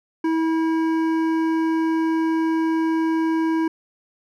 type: tone with hard clipping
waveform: triangle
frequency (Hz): 323.7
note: E4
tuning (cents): -31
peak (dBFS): -20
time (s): 0.24-3.68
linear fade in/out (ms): 5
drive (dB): 15
effects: none